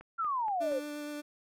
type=click train; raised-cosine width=0.5 ms; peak=-35 dBFS; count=4; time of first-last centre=0.01-0.719 s; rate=4.23 Hz
type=exponential sweep; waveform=sine; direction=down; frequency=1396.9 to 498.8 Hz; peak=-29 dBFS; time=0.18-0.8 s; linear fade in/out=20 ms
type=tone with vibrato; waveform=30% pulse; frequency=295.3 Hz; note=D4; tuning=10 cents sharp; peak=-35 dBFS; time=0.6-1.22 s; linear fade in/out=20 ms; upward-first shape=sine; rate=8.5 Hz; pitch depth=9 cents each way
effects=none